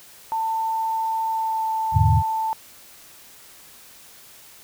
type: tone with pitch glide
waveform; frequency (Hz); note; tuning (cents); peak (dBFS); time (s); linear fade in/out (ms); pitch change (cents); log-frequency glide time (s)
sine; 893 to 885.3; A5 to A5; +25 to +10; -21; 0.32-2.53; 0; -15; 1.28-1.67
type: chord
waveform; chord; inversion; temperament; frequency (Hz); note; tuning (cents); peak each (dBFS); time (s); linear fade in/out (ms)
sine; E dominant seventh; none; equal; 82.41 / 103.83 / 123.47 / 146.83; E2 / G#2 / B2 / D3; 0 / 0 / 0 / 0; -19 / -18 / -23 / -22; 1.92-2.23; 50
effects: white hiss -47 dBFS RMS until 4.63 s